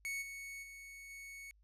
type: tone with level steps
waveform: 45% pulse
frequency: 2217 Hz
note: C#7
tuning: in tune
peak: -38 / -45 / -50 / -48 dBFS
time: 0.05-1.51 s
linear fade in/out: 0 ms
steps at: 0.21 / 0.62 / 1.09 s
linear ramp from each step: 20 ms
effects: added 51 Hz sine -65 dBFS peak until 1.63 s + resampled to 32000 Hz